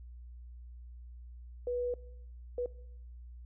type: tone bursts at uneven times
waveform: sine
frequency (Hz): 489.7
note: B4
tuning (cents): -15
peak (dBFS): -31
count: 2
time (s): 1.67-1.94 / 2.58-2.66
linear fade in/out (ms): 2
effects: noise-tail reverb RT60 0.8 s tail -21 dB re dry + added 60 Hz sine -46 dBFS peak until 3.45 s